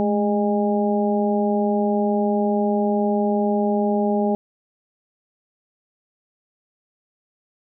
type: harmonic tone with a mistuned harmonic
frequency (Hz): 204.7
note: G#3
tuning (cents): -25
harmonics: 1 / 2 / 3 / 4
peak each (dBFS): -20 / -23 / -25 / -26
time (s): 0-4.35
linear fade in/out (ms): 0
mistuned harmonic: 1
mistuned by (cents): +55
effects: none